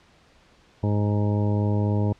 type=harmonic tone; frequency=103.83 Hz; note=G#2; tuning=in tune; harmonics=1 / 2 / 3 / 4 / 5 / 6 / 8 / 9; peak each=-21 / -27 / -31 / -33 / -35 / -37 / -39 / -40 dBFS; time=0.83-2.13 s; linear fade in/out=5 ms; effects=pink hiss -57 dBFS RMS until 2.19 s + low-pass 5000 Hz 12 dB/octave